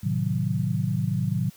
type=chord; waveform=sine; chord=A diminished seventh; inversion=none; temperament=equal; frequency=110 / 130.81 / 155.56 / 185 Hz; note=A2 / C3 / Eb3 / Gb3; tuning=0 / 0 / 0 / 0 cents; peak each=-28 dBFS; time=0.03-1.5 s; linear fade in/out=10 ms; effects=white hiss -53 dBFS RMS until 1.56 s